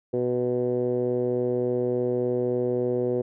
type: tone with low-pass filter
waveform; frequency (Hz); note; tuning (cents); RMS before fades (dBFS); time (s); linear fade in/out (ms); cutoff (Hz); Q
10% pulse; 123.47; B2; 0; -25; 0.13-3.22; 10; 440; 4.7
effects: none